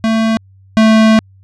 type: tone pair in turn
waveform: square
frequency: 223 / 220.1 Hz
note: A3 / A3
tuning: +23 / +1 cents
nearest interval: unison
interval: 22 cents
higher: first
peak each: -11 / -6 dBFS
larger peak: second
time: 0.04-0.37 / 0.77-1.19 s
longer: second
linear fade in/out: 0 ms
effects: added 96 Hz sine -41 dBFS peak until 1.43 s + low-pass 5000 Hz 12 dB/octave